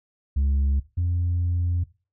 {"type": "tone pair in turn", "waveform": "sine", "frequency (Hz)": [69.3, 87.31], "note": ["C#2", "F2"], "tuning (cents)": [0, 0], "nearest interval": "major third", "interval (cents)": 400, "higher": "second", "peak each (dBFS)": [-16, -19], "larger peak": "first", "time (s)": [[0.36, 0.8], [0.97, 1.84]], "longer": "second", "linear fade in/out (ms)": 10, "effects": ["noise-tail reverb RT60 0.3 s tail -18 dB re dry", "tanh soft clip ceiling -18 dBFS"]}